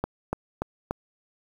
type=click train; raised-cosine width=1 ms; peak=-12 dBFS; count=4; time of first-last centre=0.04-0.91 s; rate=3.45 Hz; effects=7-bit